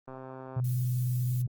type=click train; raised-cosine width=1 ms; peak=-29 dBFS; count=69; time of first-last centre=0.08-0.599 s; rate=131 Hz
type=tone with vibrato; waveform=sine; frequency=124 Hz; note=B2; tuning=7 cents sharp; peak=-26 dBFS; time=0.56-1.47 s; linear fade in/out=10 ms; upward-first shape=sine; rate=20 Hz; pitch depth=58 cents each way
type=noise; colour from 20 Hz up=violet; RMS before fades=-45 dBFS; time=0.64-1.42 s; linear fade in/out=5 ms
effects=Opus 24 kbps